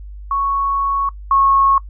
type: tone pair in turn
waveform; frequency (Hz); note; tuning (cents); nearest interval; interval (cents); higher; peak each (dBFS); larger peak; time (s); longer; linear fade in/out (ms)
sine; 1108.7 / 1096; C#6 / C#6; 0 / -20; unison; 20; first; -15 / -10; second; 0.31-1.09 / 1.31-1.78; first; 2
effects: noise-tail reverb RT60 0.1 s tail -22 dB re dry + added 50 Hz sine -30 dBFS peak until 1.89 s